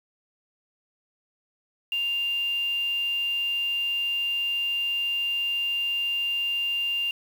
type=tone with quantisation; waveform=sine; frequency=2794 Hz; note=F7; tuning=in tune; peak=-24 dBFS; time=1.92-7.11 s; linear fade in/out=2 ms; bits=7; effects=none